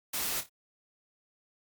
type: noise with echo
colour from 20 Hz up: white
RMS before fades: -33 dBFS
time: 0.13-0.41 s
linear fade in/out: 10 ms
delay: 28 ms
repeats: 3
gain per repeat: -10 dB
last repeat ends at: 0.494 s
effects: Opus 48 kbps